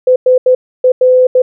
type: tone bursts at uneven times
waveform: sine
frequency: 508 Hz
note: B4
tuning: 49 cents sharp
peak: -4 dBFS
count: 6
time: 0.07-0.16 / 0.26-0.38 / 0.46-0.55 / 0.84-0.92 / 1.01-1.27 / 1.35-1.42 s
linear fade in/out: 5 ms
effects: none